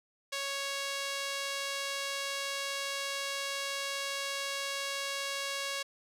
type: tone with band-pass filter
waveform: sawtooth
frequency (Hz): 554.4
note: C#5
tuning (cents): 0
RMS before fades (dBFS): -36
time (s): 0.32-5.83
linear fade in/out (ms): 10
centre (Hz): 4400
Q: 0.68
effects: none